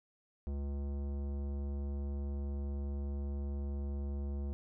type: tone with tanh clipping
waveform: sine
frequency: 70.4 Hz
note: C#2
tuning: 27 cents sharp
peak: -37 dBFS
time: 0.47-4.53 s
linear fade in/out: 0 ms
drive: 16 dB
effects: none